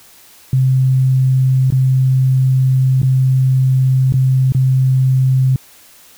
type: tone with dropouts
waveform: sine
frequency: 130.81 Hz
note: C3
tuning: in tune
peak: -9 dBFS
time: 0.53-5.56 s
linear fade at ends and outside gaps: 2 ms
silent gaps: 1.704-1.723 / 3.018-3.03 / 4.124-4.139 / 4.522-4.548 s
effects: white hiss -44 dBFS RMS until 6.17 s